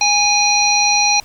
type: harmonic tone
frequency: 823 Hz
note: G#5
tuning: 16 cents flat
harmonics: 1 / 3 / 5 / 7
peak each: -17 / -17 / -17 / -17 dBFS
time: 0.01-1.2 s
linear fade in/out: 2 ms
effects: pink hiss -44 dBFS RMS until 1.24 s